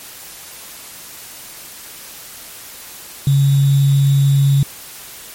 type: tone with sample-and-hold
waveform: sine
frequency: 138.8 Hz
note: C#3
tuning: 3 cents sharp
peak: -9 dBFS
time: 3.27-4.63 s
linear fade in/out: 2 ms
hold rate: 3675 Hz
effects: white hiss -35 dBFS RMS until 5.34 s + MP3 64 kbps